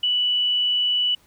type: tone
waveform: sine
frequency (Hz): 2960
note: F#7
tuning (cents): 0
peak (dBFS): -18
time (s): 0.03-1.15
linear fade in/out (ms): 5
effects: pink hiss -58 dBFS RMS until 1.26 s